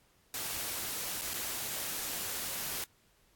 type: noise with dropouts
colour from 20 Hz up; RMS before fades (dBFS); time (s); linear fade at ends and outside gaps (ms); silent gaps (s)
white; -37; 0.34-2.84; 1; 1.213-1.218 / 1.336-1.34
effects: pink hiss -68 dBFS RMS until 3.35 s + AAC 64 kbps